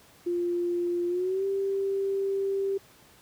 sine tone with pitch glide, 349.2 to 392 Hz, F4 to G4, 0 to 0 cents, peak -25 dBFS, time 0.26-2.78 s, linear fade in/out 10 ms, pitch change +200 cents, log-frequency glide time 1.08-1.45 s, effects pink hiss -56 dBFS RMS until 3.21 s + high-pass 80 Hz 12 dB/octave

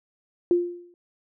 sine tone with exponential decay, 350 Hz, F4, 4 cents sharp, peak -14 dBFS, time 0.51-0.94 s, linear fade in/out 1 ms, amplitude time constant 93 ms, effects none

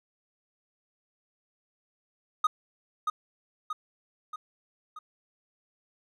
triangle tone with echo, 1244.5 Hz, D#6, in tune, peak -18 dBFS, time 2.44-2.47 s, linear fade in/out 5 ms, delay 630 ms, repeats 4, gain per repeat -5 dB, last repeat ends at 4.99 s, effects none

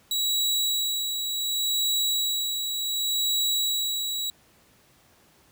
sawtooth tone with tremolo, 3891 Hz, B7, 27 cents flat, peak -19 dBFS, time 0.11-4.3 s, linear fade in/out 2 ms, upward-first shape sine, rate 0.68 Hz, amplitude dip 45%, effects pink hiss -59 dBFS RMS until 5.51 s + high-pass 60 Hz 12 dB/octave

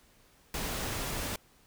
pink noise, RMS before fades -35 dBFS, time 0.54-1.36 s, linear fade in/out 2 ms, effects pink hiss -63 dBFS RMS until 1.66 s

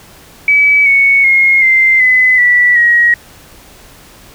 sine tone with pitch steps, 2288 / 2218 / 2150 / 2084 / 2020 / 1957.6 / 1897.5 Hz, D7 / C#7 / C7 / C7 / B6 / B6 / A#6, -46 / 0 / +47 / -7 / +39 / -16 / +30 cents, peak -5 dBFS, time 0.48-3.14 s, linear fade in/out 2 ms, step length 380 ms, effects pink hiss -39 dBFS RMS until 4.34 s

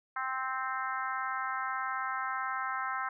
harmonic tone, 261.6 Hz, C4, in tune, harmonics 3 / 4 / 5 / 6 / 7 / 8, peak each -40 / -37 / -36 / -39 / -43 / -47 dBFS, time 0.16-3.09 s, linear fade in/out 5 ms, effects none

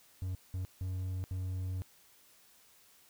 triangle tone bursts at uneven times, 92.5 Hz, F#2, in tune, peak -32 dBFS, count 4, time 0.22-0.35 / 0.54-0.65 / 0.81-1.24 / 1.31-1.82 s, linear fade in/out 0 ms, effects white hiss -63 dBFS RMS until 3.09 s

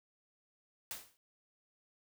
white noise with exponential decay, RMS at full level -39 dBFS, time 0.91-1.17 s, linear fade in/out 0 ms, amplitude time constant 56 ms, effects none

